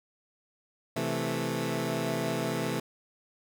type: chord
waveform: 15% pulse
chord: A minor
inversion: first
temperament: equal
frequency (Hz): 130.81 / 164.81 / 220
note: C3 / E3 / A3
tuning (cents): 0 / 0 / 0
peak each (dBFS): -27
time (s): 0.96-2.8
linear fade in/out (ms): 5
effects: none